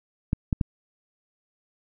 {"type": "clicks", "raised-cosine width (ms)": 5, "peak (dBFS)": -10, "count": 3, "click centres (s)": [0.331, 0.528, 0.612], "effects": []}